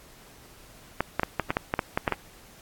clicks, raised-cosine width 0.5 ms, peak -8 dBFS, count 11, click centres 1.006 / 1.196 / 1.233 / 1.397 / 1.505 / 1.569 / 1.739 / 1.792 / 1.975 / 2.078 / 2.123 s, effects pink hiss -52 dBFS RMS until 2.61 s + AAC 64 kbps

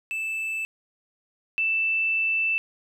triangle / sine tone pair in turn, 2637 / 2651 Hz, E7 / E7, 0 / +9 cents, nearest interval unison, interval 9 cents, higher second, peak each -25 / -21 dBFS, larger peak second, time 0.11-0.65 / 1.58-2.58 s, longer second, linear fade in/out 0 ms, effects none

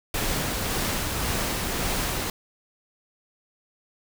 pink noise with tremolo, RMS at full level -26 dBFS, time 0.14-2.3 s, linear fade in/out 2 ms, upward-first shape sine, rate 1.8 Hz, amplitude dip 25%, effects none

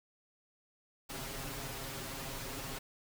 pink noise with comb filter, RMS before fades -42 dBFS, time 1.09-2.79 s, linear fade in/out 10 ms, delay 7.4 ms, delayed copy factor +1, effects none

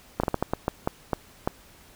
slowing click train, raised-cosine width 1 ms, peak -9 dBFS, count 10, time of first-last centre 0.2-1.475 s, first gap 35 ms, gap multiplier 1.33, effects pink hiss -53 dBFS RMS until 1.95 s

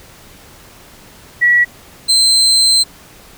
sine / 35% pulse tone pair in turn, 1934 / 4110 Hz, B6 / C8, -37 / -32 cents, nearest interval octave + minor second, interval 1305 cents, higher second, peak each -7 dBFS, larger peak neither, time 1.41-1.65 / 2.08-2.84 s, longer second, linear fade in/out 20 ms, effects pink hiss -41 dBFS RMS until 3.37 s

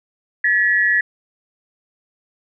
sine tone pair together, 1723.4 / 1919 Hz, A6 / A#6, -36 / +50 cents, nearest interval major second, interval 186 cents, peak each -16 dBFS, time 0.44-1.01 s, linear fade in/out 5 ms, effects none

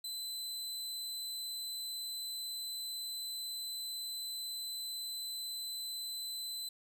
sawtooth tone, 4031 Hz, B7, 35 cents sharp, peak -36 dBFS, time 0.04-6.69 s, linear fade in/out 5 ms, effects 12-bit

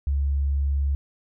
sine tone, 69.9 Hz, C#2, 15 cents sharp, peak -20 dBFS, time 0.07-0.95 s, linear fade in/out 0 ms, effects none

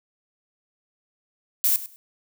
violet noise with echo, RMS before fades -20 dBFS, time 1.64-1.76 s, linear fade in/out 0 ms, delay 100 ms, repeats 2, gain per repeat -15 dB, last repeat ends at 1.96 s, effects none

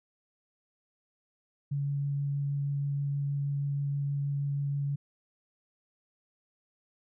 sine tone with vibrato, 141.5 Hz, C#3, 36 cents sharp, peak -28 dBFS, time 1.71-4.96 s, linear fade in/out 10 ms, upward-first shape triangle, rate 6.3 Hz, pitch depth 8 cents each way, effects none

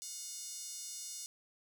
5% pulse tone with high-pass filter, 722 Hz, F#5, 43 cents flat, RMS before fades -45 dBFS, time 0.02-1.26 s, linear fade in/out 0 ms, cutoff 5900 Hz, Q 1.4, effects none

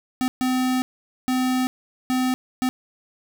square tone bursts at uneven times, 255.6 Hz, C4, 40 cents flat, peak -20 dBFS, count 5, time 0.21-0.28 / 0.41-0.82 / 1.28-1.67 / 2.1-2.34 / 2.62-2.69 s, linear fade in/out 0 ms, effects none

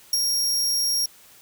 sawtooth tone with ADSR envelope, 5590 Hz, F8, 1 cent sharp, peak -14 dBFS, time 0.13-1.06 s, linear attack 3 ms, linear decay 26 ms, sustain -4 dB, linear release 6 ms, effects white hiss -51 dBFS RMS until 1.41 s

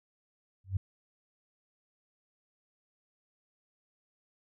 sine tone with exponential growth, 95.4 Hz, G2, 47 cents flat, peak -23 dBFS, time 0.64-0.77 s, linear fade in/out 5 ms, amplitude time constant 28 ms, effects none

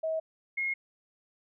sine tone pair in turn, 640 / 2153 Hz, D#5 / C7, +49 / +49 cents, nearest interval octave + major sixth, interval 2100 cents, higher second, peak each -28 dBFS, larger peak neither, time 0.03-0.2 / 0.57-0.74 s, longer neither, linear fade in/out 10 ms, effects none

